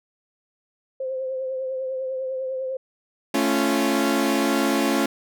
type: tone with vibrato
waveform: sine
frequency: 523.3 Hz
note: C5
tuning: in tune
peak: -25 dBFS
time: 1-2.77 s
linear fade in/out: 5 ms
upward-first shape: triangle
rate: 10 Hz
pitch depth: 37 cents each way
type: chord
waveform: sawtooth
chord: A augmented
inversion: none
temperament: equal with one note detuned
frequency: 220 / 277.2 / 346 Hz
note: A3 / C#4 / E#4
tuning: 0 / 0 / -16 cents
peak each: -21 / -18 / -21 dBFS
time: 3.34-5.06 s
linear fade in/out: 5 ms
effects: none